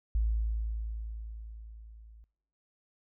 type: tone with level ramp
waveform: sine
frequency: 55 Hz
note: A1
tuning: in tune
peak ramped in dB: -24 to -51 dBFS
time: 0.15-2.24 s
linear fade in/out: 0 ms
effects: noise-tail reverb RT60 0.7 s tail -25 dB re dry